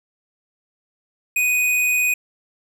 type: tone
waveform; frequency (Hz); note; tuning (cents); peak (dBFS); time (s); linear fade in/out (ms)
square; 2489; D#7; 0; -17; 1.36-2.14; 5
effects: none